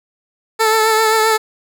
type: tone with vibrato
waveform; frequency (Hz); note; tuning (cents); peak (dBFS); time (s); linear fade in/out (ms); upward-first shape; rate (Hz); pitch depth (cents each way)
15% pulse; 440; A4; 0; -5; 0.59-1.38; 20; triangle; 7.6; 33
effects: none